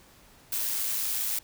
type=noise with amplitude modulation; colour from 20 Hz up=blue; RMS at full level=-28 dBFS; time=0.52-1.39 s; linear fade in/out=5 ms; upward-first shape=sine; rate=109 Hz; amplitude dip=35%; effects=pink hiss -56 dBFS RMS until 1.43 s